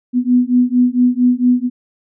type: beating tone pair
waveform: sine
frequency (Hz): 245.5 / 249.9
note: B3 / B3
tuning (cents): -10 / +21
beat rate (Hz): 4.4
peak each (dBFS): -13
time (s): 0.13-1.7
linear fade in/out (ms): 50
effects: none